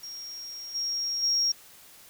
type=tone with level steps; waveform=sine; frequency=5588 Hz; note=F8; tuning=in tune; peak=-37 / -27 / -21 dBFS; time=0.03-1.52 s; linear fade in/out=5 ms; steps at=0.74 / 1.22 s; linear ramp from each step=20 ms; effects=tanh soft clip ceiling -18 dBFS + white hiss -52 dBFS RMS until 2.09 s